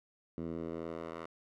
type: tone with band-pass filter sweep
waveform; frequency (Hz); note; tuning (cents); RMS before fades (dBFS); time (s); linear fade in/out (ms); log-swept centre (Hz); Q
10% pulse; 82.41; E2; 0; -41; 0.38-1.26; 0; 240 to 1000; 1
effects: none